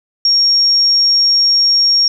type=tone; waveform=sine; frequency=5560 Hz; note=F8; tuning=9 cents flat; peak=-8 dBFS; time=0.25-2.08 s; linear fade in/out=2 ms; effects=8-bit